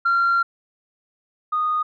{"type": "tone pair in turn", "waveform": "sine", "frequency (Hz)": [1378, 1235.5], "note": ["F6", "D#6"], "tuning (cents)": [-24, -13], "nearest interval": "major second", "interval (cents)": 189, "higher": "first", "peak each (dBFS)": [-14, -18], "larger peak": "first", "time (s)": [[0.05, 0.43], [1.52, 1.83]], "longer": "first", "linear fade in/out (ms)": 10, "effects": ["tanh soft clip ceiling -13 dBFS"]}